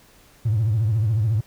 triangle tone with vibrato, 109.1 Hz, A2, 14 cents flat, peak -14 dBFS, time 0.45-1.41 s, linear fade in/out 10 ms, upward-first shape triangle, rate 14 Hz, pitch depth 170 cents each way, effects tanh soft clip ceiling -14 dBFS + pink hiss -53 dBFS RMS until 1.46 s

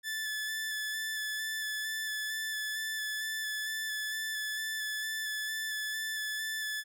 sawtooth tone with vibrato, 1742 Hz, A6, 18 cents flat, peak -30 dBFS, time 0.03-6.84 s, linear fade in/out 50 ms, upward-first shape square, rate 2.2 Hz, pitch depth 13 cents each way, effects none

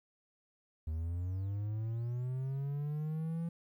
triangle linear sweep, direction up, 77 to 169.2 Hz, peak -32 dBFS, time 0.87-3.49 s, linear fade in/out 5 ms, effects 12-bit

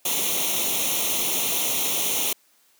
white noise with comb filter, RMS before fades -24 dBFS, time 0.05-2.33 s, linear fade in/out 5 ms, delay 0.31 ms, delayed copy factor +0.8, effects white hiss -61 dBFS RMS until 2.79 s + high-pass 200 Hz 12 dB/octave

